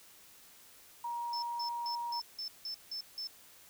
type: tone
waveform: sine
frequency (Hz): 947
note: A#5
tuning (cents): +27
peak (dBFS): -35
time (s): 1.04-2.2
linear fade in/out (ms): 5
type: tone bursts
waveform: sine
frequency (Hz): 5280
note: E8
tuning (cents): +2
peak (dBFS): -37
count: 8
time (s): 1.33-3.272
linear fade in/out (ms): 2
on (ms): 94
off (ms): 170
effects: white hiss -58 dBFS RMS until 3.69 s